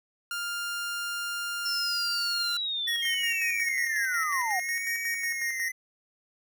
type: tone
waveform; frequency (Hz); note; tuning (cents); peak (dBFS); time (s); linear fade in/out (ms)
sawtooth; 1400; F6; +4; -27; 0.31-2.57; 2
type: linear sweep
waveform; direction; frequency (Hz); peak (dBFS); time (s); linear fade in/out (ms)
sine; down; 5420 to 698.5; -28; 1.65-4.6; 10
type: tone with tremolo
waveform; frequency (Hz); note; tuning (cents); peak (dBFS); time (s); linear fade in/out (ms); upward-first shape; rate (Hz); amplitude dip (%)
square; 1864.7; A#6; 0; -29; 2.87-5.69; 10; square; 5.5; 55
type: tone with vibrato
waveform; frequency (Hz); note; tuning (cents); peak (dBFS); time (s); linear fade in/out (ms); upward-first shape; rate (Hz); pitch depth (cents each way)
square; 2143; C7; +41; -33; 3.02-5.72; 10; sine; 0.63; 98
effects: none